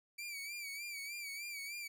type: tone with vibrato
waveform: sawtooth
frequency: 2309 Hz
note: D7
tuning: 30 cents flat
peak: -39 dBFS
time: 0.18-1.88 s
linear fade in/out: 10 ms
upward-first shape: sine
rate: 3.3 Hz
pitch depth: 70 cents each way
effects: none